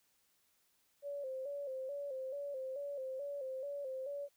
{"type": "tone with vibrato", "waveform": "sine", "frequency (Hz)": 546, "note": "C#5", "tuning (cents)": -26, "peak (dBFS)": -39, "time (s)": [1.02, 4.29], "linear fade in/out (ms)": 50, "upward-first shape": "square", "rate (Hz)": 2.3, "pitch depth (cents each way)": 72, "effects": ["white hiss -75 dBFS RMS until 4.36 s"]}